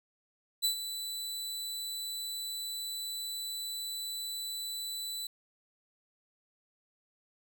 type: tone with ADSR envelope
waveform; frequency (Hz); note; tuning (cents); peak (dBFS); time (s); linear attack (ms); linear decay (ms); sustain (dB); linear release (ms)
sawtooth; 3981; B7; +13; -22; 0.62-5.27; 28; 100; -11; 4
effects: none